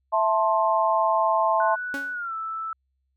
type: chord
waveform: sine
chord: A minor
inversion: second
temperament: just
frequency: 660 / 880 / 1056 Hz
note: E5 / A5 / C6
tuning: +2 / 0 / +16 cents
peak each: -23 dBFS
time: 0.12-1.76 s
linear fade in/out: 20 ms
type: tone with pitch glide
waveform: sine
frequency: 1480 to 1318.5 Hz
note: F#6 to E6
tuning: 0 to 0 cents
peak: -28 dBFS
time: 1.6-2.73 s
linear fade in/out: 2 ms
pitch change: -200 cents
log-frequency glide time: 2.13-2.34 s
type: tone with exponential decay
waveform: sawtooth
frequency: 277.7 Hz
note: C#4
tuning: 3 cents sharp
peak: -25 dBFS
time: 1.94-2.2 s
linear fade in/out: 0 ms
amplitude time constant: 55 ms
effects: added 66 Hz sine -70 dBFS peak until 3.16 s